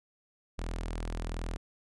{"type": "tone with notch filter", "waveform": "sawtooth", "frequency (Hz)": 41.28, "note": "E1", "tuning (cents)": 3, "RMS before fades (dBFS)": -36, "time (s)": [0.58, 1.57], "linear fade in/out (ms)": 10, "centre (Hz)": 130, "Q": 1.9, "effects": ["resampled to 24000 Hz"]}